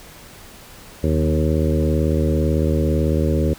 harmonic tone with a mistuned harmonic, 78 Hz, D#2, 5 cents sharp, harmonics 1 / 2 / 3 / 4 / 5 / 6 / 7, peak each -19 / -22 / -24 / -25 / -26 / -27 / -27 dBFS, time 1.03-3.54 s, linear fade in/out 10 ms, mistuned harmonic 2, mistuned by -21 cents, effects pink hiss -42 dBFS RMS until 3.58 s

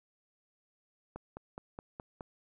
click train, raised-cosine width 1 ms, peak -28 dBFS, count 6, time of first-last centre 1.16-2.208 s, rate 4.77 Hz, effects none

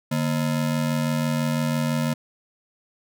square ring-modulated tone, 192.6 Hz, G3, 30 cents flat, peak -19 dBFS, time 0.11-2.14 s, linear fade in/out 10 ms, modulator 43 Hz, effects none

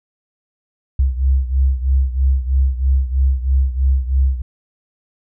sine beating tone pair, 65.41 / 68.51 Hz, C2 / C#2, 0 / -20 cents, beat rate 3.1 Hz, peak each -14 / -18 dBFS, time 0.99-4.42 s, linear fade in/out 5 ms, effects none

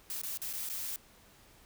blue noise with dropouts, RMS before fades -38 dBFS, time 0.1-0.96 s, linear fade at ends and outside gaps 1 ms, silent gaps 0.216-0.234 / 0.374-0.417 / 0.529-0.535 / 0.69-0.698 s, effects pink hiss -60 dBFS RMS until 1.65 s

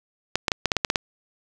clicks, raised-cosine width 0.2 ms, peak -3 dBFS, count 9, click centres 0.356 / 0.482 / 0.518 / 0.657 / 0.718 / 0.767 / 0.848 / 0.901 / 0.958 s, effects none

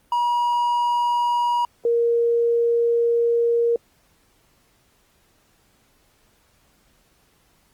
triangle / sine tone pair in turn, 960 / 468.8 Hz, B5 / A#4, -49 / +10 cents, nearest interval octave, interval 1241 cents, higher first, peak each -16 dBFS, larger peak neither, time 0.12-1.65 / 1.85-3.76 s, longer second, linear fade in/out 2 ms, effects pink hiss -61 dBFS RMS until 7.73 s + Opus 32 kbps

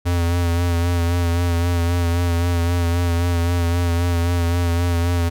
square tone with vibrato, 86.2 Hz, F2, 22 cents flat, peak -17 dBFS, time 0.05-5.3 s, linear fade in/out 20 ms, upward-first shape sine, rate 3.8 Hz, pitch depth 31 cents each way, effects none

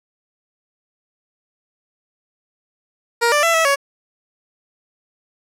15% pulse tone with pitch steps, 470 / 590 / 668 / 651 / 559 Hz, A#4 / D5 / E5 / E5 / C#5, +14 / +8 / +23 / -22 / +14 cents, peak -7 dBFS, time 3.21-3.76 s, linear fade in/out 20 ms, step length 110 ms, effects low-pass 12000 Hz 12 dB/octave

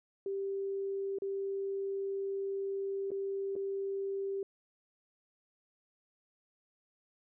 sine tone with dropouts, 392.4 Hz, G4, 2 cents sharp, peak -33 dBFS, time 0.26-4.43 s, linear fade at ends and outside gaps 2 ms, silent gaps 1.186-1.22 / 3.106-3.116 / 3.555-3.562 s, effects none

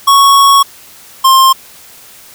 square tone pair in turn, 1108.7 / 1058.9 Hz, C#6 / C6, 0 / +20 cents, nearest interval minor second, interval 80 cents, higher first, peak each -4 dBFS, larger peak neither, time 0.07-0.63 / 1.24-1.53 s, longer first, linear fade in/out 10 ms, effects white hiss -37 dBFS RMS until 2.34 s

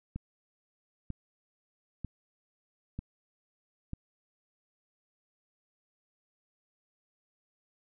click train, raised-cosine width 5 ms, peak -24 dBFS, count 5, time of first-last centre 0.16-3.934 s, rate 1.06 Hz, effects none

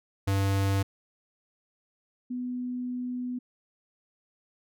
square / sine tone pair in turn, 98 / 248.5 Hz, G2 / B3, 0 / +11 cents, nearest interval octave + major third, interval 1611 cents, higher second, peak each -24 / -30 dBFS, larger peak first, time 0.27-0.83 / 2.3-3.39 s, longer second, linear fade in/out 10 ms, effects none

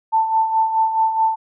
sine tone with tremolo, 888 Hz, A5, 16 cents sharp, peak -12 dBFS, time 0.12-1.36 s, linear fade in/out 20 ms, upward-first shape sine, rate 4.7 Hz, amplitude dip 60%, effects none

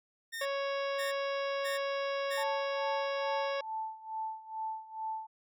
sawtooth tone bursts, 1828 Hz, A#6, 34 cents flat, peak -34 dBFS, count 4, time 0.32-2.44 s, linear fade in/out 20 ms, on 140 ms, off 520 ms
harmonic tone, 554.4 Hz, C#5, in tune, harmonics 1 / 2 / 3 / 4 / 5 / 6 / 7 / 9 / 10, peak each -33 / -39 / -43 / -45 / -47 / -49 / -50 / -52 / -53 dBFS, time 0.41-3.61 s, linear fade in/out 5 ms
sine tone with tremolo, 880 Hz, A5, in tune, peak -33 dBFS, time 2.37-5.27 s, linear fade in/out 10 ms, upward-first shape sine, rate 2.3 Hz, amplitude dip 85%
effects none

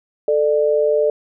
sine tone pair together, 440 / 595.6 Hz, A4 / D5, 0 / +24 cents, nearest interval perfect fourth, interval 524 cents, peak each -16 dBFS, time 0.28-1.1 s, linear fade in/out 2 ms, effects none

